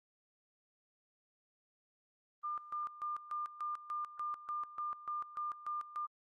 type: tone with tremolo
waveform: sine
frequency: 1200 Hz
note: D6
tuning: 37 cents sharp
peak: -36 dBFS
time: 2.43-6.07 s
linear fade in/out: 20 ms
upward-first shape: square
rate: 3.4 Hz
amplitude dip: 80%
effects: Opus 24 kbps